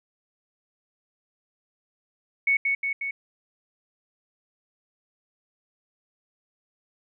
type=tone with echo; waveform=sine; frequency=2217 Hz; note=C#7; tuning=in tune; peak=-18 dBFS; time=2.47-2.57 s; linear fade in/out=5 ms; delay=180 ms; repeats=3; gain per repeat=-3 dB; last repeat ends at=3.11 s; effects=none